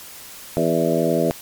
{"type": "harmonic tone with a mistuned harmonic", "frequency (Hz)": 82.4, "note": "E2", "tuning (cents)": 0, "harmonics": [2, 3, 4, 5, 6, 7, 8], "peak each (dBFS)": [-24, -24, -24, -24, -24, -24, -24], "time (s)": [0.57, 1.31], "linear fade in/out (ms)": 0, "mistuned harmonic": 7, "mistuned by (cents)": 32, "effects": ["white hiss -39 dBFS RMS until 1.41 s", "MP3 96 kbps"]}